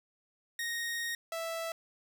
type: tone pair in turn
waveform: sawtooth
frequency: 1864.7 / 659.3 Hz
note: A#6 / E5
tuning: 0 / 0 cents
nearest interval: octave + tritone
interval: 1800 cents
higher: first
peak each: -30 / -31 dBFS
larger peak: first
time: 0.59-1.15 / 1.32-1.72 s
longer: first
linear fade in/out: 2 ms
effects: none